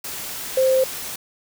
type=tone in noise; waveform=sine; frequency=523 Hz; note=C5; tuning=1 cent flat; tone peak=-14 dBFS; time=0.57-0.84 s; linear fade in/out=5 ms; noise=white; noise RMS=-31 dBFS; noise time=0.04-1.16 s; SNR=+14 dB; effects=none